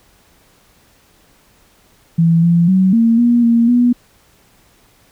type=tone with pitch steps; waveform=sine; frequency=166.2 / 170.4 / 188 / 229.2 / 238.7 / 232.8 / 243.3 Hz; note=E3 / F3 / F#3 / A#3 / A#3 / A#3 / B3; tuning=+15 / -42 / +28 / -29 / +41 / -2 / -26 cents; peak=-8 dBFS; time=2.18-3.93 s; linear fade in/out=10 ms; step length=250 ms; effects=pink hiss -52 dBFS RMS until 5.11 s